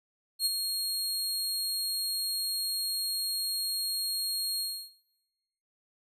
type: tone with ADSR envelope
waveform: sawtooth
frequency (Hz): 4264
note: C8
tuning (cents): +32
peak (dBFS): -20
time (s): 0.39-4.91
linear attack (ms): 68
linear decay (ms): 24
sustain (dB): -6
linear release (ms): 310
effects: noise-tail reverb RT60 1.0 s tail -19 dB re dry + resampled to 32000 Hz